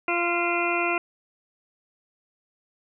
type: harmonic tone with a mistuned harmonic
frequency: 345.9 Hz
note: F4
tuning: 17 cents flat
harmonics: 1 / 2 / 3 / 4 / 6 / 7 / 8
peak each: -28 / -29 / -31 / -30 / -32 / -29 / -31 dBFS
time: 0.08-0.98 s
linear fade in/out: 2 ms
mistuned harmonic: 8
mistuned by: -39 cents
effects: none